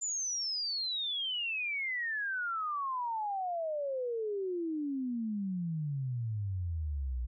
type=exponential sweep; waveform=sine; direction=down; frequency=7190 to 58.27 Hz; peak=-32 dBFS; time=0.01-7.27 s; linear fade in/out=20 ms; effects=none

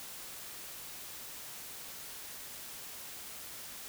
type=silence; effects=white hiss -46 dBFS RMS until 3.88 s

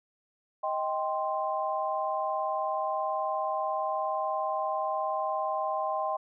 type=chord; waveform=sine; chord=C minor; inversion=first; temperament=just; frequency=627.9 / 784.9 / 1046.5 Hz; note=Eb5 / G5 / C6; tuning=+16 / +2 / 0 cents; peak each=-32 dBFS; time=0.63-6.17 s; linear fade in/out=10 ms; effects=none

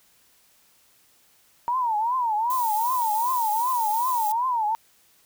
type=tone with vibrato; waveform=sine; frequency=932.3 Hz; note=A#5; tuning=in tune; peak=-21 dBFS; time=1.68-4.75 s; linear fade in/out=0 ms; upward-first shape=triangle; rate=2.6 Hz; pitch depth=210 cents each way
type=noise; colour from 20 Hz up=violet; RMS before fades=-33 dBFS; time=2.5-4.32 s; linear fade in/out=2 ms
effects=white hiss -60 dBFS RMS until 5.25 s

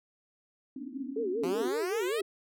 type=band-pass noise; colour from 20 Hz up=pink; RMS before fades=-39 dBFS; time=0.76-1.68 s; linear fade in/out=5 ms; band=250 to 290 Hz; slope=96 dB/octave
type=tone with vibrato; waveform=sine; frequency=409.5 Hz; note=G#4; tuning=24 cents flat; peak=-29 dBFS; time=1.16-2.22 s; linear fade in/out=5 ms; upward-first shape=sine; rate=5.3 Hz; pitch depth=230 cents each way
type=exponential sweep; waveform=10% pulse; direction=up; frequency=164.81 to 657 Hz; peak=-27 dBFS; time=1.43-2.21 s; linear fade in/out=5 ms
effects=none

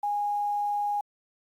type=tone with quantisation; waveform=sine; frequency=823 Hz; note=G#5; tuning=16 cents flat; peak=-25 dBFS; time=0.03-1.01 s; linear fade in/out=5 ms; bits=9; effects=AAC 48 kbps

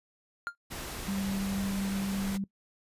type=tone with exponential decay; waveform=triangle; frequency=1400 Hz; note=F6; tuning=4 cents sharp; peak=-25 dBFS; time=0.47-0.55 s; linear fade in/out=0 ms; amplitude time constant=16 ms
type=noise; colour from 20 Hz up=pink; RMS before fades=-39 dBFS; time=0.7-2.38 s; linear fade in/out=20 ms
type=tone; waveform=sine; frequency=196 Hz; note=G3; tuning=in tune; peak=-30 dBFS; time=1.08-2.44 s; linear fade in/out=2 ms
effects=noise-tail reverb RT60 0.1 s tail -20 dB re dry + resampled to 32000 Hz

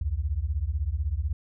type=beating tone pair; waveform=sine; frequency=65.7 / 81.7 Hz; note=C2 / E2; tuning=+8 / -15 cents; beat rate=16 Hz; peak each=-28 dBFS; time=0.01-1.33 s; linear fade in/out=5 ms; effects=none

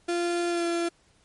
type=tone with pitch glide; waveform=35% pulse; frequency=346.2 to 340.6 Hz; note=F4 to F4; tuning=-15 to -43 cents; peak=-23 dBFS; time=0.08-0.89 s; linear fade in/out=10 ms; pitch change=-28 cents; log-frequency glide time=0.49-0.64 s; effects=pink hiss -63 dBFS RMS until 1.24 s + MP3 48 kbps

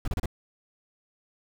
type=noise bursts; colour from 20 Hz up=brown; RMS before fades=-27 dBFS; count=4; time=0.05-0.258 s; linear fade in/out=2 ms; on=28 ms; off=32 ms; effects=none

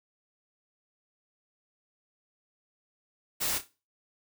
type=noise with echo; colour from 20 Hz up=white; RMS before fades=-30 dBFS; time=3.4-3.59 s; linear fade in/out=20 ms; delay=30 ms; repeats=3; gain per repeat=-11 dB; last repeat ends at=3.68 s; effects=noise-tail reverb RT60 0.3 s tail -17 dB re dry

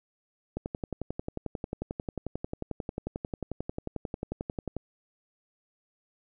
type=click train; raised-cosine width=2 ms; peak=-19 dBFS; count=48; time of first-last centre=0.57-4.766 s; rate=11.2 Hz; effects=none

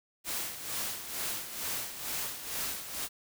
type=noise with tremolo; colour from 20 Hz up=white; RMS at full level=-34 dBFS; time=0.24-3.09 s; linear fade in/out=50 ms; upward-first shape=sine; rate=2.2 Hz; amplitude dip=65%; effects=none

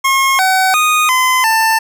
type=tone with pitch steps; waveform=25% pulse; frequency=1079 / 756 / 1238 / 1024 / 890 Hz; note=C#6 / F#5 / D#6 / C6 / A5; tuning=-47 / +37 / -9 / -38 / +20 cents; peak=-6 dBFS; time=0.04-1.79 s; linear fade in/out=10 ms; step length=350 ms; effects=none

